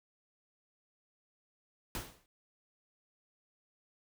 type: noise with exponential decay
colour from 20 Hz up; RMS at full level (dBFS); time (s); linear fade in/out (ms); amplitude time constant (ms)
pink; -36; 1.95-2.26; 1; 66
effects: none